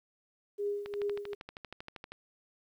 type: tone with tremolo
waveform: sine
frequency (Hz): 408.2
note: G#4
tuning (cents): -30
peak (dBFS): -29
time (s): 0.58-1.35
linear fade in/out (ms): 20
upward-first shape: triangle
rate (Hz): 2.6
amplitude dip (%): 80
type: click train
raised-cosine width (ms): 0.3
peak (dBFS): -27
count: 17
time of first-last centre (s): 0.86-2.12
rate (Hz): 12.7
effects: 11-bit